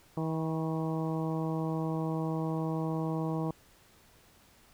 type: harmonic tone with a mistuned harmonic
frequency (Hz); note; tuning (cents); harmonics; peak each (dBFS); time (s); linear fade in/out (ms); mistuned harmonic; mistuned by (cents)
160.4; E3; -47; 1 / 2 / 3 / 4 / 5 / 6 / 7; -32 / -35 / -39 / -42 / -43 / -44 / -46; 0.17-3.51; 2; 7; -37
effects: pink hiss -61 dBFS RMS until 4.73 s